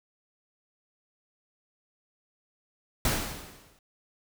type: noise with exponential decay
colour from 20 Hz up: pink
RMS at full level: -24 dBFS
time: 3.05-3.79 s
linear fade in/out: 2 ms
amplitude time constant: 160 ms
effects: none